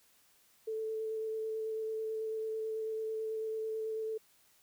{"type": "tone with vibrato", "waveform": "sine", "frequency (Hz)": 440, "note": "A4", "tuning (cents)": 0, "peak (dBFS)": -34, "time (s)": [0.67, 4.18], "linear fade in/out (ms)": 10, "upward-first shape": "square", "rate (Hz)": 9.1, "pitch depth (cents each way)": 9, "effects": ["white hiss -67 dBFS RMS until 4.62 s"]}